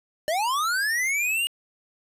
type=linear sweep; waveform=square; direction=up; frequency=587.3 to 2881 Hz; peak=-23 dBFS; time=0.28-1.47 s; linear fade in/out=0 ms; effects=resampled to 32000 Hz + 9-bit